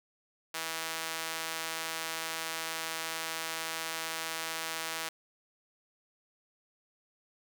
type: tone with high-pass filter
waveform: sawtooth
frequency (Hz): 162.2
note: E3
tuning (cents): -28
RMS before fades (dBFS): -37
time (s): 0.54-5.09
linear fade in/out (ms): 5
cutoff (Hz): 1100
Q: 0.5
effects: none